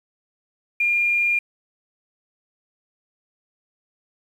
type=tone; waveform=sine; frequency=2408 Hz; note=D7; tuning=43 cents sharp; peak=-17 dBFS; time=0.8-1.39 s; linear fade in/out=5 ms; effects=8-bit